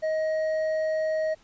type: tone with hard clipping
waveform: triangle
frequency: 629 Hz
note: D#5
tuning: 19 cents sharp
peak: -25 dBFS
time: 0.02-1.35 s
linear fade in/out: 20 ms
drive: 8 dB
effects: pink hiss -59 dBFS RMS until 1.43 s + resampled to 16000 Hz